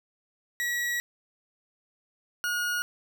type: tone pair in turn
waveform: 40% pulse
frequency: 1923 / 1440.7 Hz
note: B6 / F#6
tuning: -47 / -47 cents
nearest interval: perfect fourth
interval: 500 cents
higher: first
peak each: -26 dBFS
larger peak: neither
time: 0.6-1 / 2.44-2.82 s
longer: first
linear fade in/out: 0 ms
effects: none